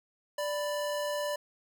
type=tone pair together; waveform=square; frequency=587.3 / 991.7 Hz; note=D5 / B5; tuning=0 / +7 cents; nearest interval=major sixth; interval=907 cents; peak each=-32 / -39 dBFS; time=0.38-1.36 s; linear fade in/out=5 ms; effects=none